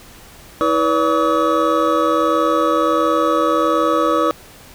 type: tone cluster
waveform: triangle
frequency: 323.2 / 492.6 / 574 / 1137 / 1275 Hz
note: E4 / B4 / D5 / C#6 / D#6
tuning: -34 / -5 / -40 / +44 / +42 cents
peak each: -18 dBFS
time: 0.61-4.31 s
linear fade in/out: 0 ms
effects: pink hiss -42 dBFS RMS until 4.74 s